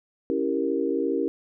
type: chord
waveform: sine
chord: C# diminished seventh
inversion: none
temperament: equal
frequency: 277.2 / 329.6 / 392 / 466.2 Hz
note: C#4 / E4 / G4 / Bb4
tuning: 0 / 0 / 0 / 0 cents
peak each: -28 dBFS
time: 0.3-1.28 s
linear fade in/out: 0 ms
effects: none